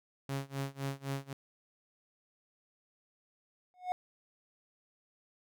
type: tone with tremolo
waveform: sawtooth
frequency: 137.4 Hz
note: C#3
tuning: 15 cents flat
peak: -29 dBFS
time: 0.29-1.33 s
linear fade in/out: 2 ms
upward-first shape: sine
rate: 3.9 Hz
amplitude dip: 95%
type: tone with exponential growth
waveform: triangle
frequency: 728 Hz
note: F#5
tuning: 28 cents flat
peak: -25 dBFS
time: 3.74-3.92 s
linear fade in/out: 0 ms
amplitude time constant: 37 ms
effects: none